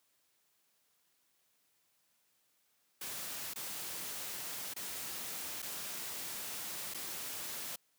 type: noise with dropouts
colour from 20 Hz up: white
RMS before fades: -42 dBFS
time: 3.01-7.76 s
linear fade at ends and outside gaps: 5 ms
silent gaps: 3.537-3.558 / 4.738-4.762 / 5.621-5.625 / 6.939-6.944 s
effects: white hiss -75 dBFS RMS until 7.98 s + high-pass 100 Hz 12 dB/octave